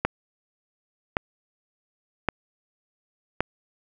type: click train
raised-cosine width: 0.5 ms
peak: -6 dBFS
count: 4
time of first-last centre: 0.05-3.406 s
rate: 0.894 Hz
effects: none